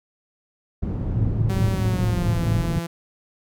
white low-pass noise, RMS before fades -25 dBFS, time 0.82-2.8 s, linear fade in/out 10 ms, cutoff 150 Hz, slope 12 dB/octave
sine tone with tremolo, 110 Hz, A2, in tune, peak -18 dBFS, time 1.16-2.63 s, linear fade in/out 10 ms, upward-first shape triangle, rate 4.6 Hz, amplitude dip 80%
sawtooth tone with pitch glide, 191.5 to 168.65 Hz, G3 to E3, -40 to +40 cents, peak -23 dBFS, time 1.49-2.87 s, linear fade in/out 10 ms, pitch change -220 cents, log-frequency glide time 1.71-2.42 s
effects none

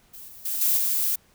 violet noise with level steps, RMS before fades -42 / -45 / -28 / -21 / -24 dBFS, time 0.13-1.16 s, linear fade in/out 10 ms, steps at 0.28 / 0.45 / 0.61 / 0.77 s, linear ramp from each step 5 ms, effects pink hiss -60 dBFS RMS until 1.34 s

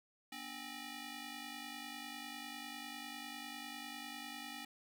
10% pulse ring-modulated tone, 530 Hz, C5, 22 cents sharp, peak -34 dBFS, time 0.32-4.65 s, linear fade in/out 5 ms, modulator 1350 Hz, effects none

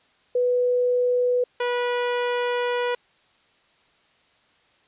sine / sawtooth tone pair in turn, 493.9 / 487.7 Hz, B4 / B4, 0 / -22 cents, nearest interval unison, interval 22 cents, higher first, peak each -18 dBFS, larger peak neither, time 0.35-1.44 / 1.6-2.95 s, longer second, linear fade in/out 5 ms, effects white hiss -61 dBFS RMS until 4.87 s + resampled to 8000 Hz

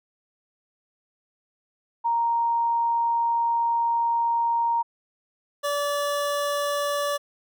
sine / 25% pulse tone pair in turn, 932.3 / 577 Hz, A#5 / D5, 0 / -31 cents, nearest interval minor sixth, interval 831 cents, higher first, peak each -20 dBFS, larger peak neither, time 2.04-4.83 / 5.63-7.18 s, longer first, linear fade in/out 20 ms, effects none

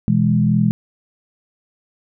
sine chord, E major, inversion second, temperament equal, 123.47 / 164.81 / 207.7 Hz, B2 / E3 / G#3, 0 / 0 / 0 cents, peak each -18 / -17 / -16 dBFS, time 0.08-0.71 s, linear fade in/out 0 ms, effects none

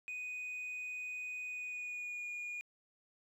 sine tone with pitch glide, 2489 to 2438 Hz, D#7 to D#7, 0 to -36 cents, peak -37 dBFS, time 0.08-2.61 s, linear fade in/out 0 ms, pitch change -36 cents, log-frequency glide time 1.46-2.28 s, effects tanh soft clip ceiling -39 dBFS + 12-bit

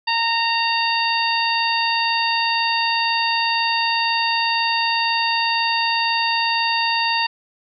harmonic tone, 922 Hz, A#5, 19 cents flat, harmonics 1 / 2 / 3 / 4 / 5, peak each -21 / -25 / -23 / -28 / -24 dBFS, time 0.07-7.27 s, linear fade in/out 10 ms, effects none

